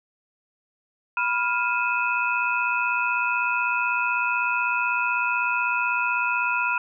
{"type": "tone cluster", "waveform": "sine", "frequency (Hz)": [981, 1401, 2492, 2608], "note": ["B5", "F6", "D#7", "E7"], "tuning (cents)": [-12, 5, 2, -19], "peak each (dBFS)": [-26, -25, -28, -29], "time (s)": [1.17, 6.78], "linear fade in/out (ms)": 2, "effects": []}